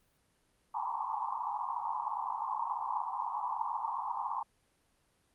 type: band-pass noise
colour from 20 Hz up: pink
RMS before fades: -36 dBFS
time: 0.74-4.43 s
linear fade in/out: 5 ms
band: 820 to 1100 Hz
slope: 96 dB/octave
effects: pink hiss -72 dBFS RMS until 5.34 s + Opus 32 kbps